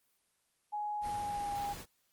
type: tone with pitch glide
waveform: sine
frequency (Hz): 836 to 813.1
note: G#5 to G#5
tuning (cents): +11 to -37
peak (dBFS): -34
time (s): 0.72-1.74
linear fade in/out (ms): 20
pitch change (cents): -48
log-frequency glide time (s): 0.97-1.54
type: noise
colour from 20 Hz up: pink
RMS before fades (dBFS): -46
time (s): 1.01-1.86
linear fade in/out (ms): 50
effects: white hiss -75 dBFS RMS until 2.12 s + Opus 24 kbps